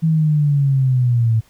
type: linear sweep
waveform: sine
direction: down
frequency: 163.2 to 110 Hz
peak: -12 dBFS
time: 0.02-1.41 s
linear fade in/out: 20 ms
effects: pink hiss -54 dBFS RMS until 1.49 s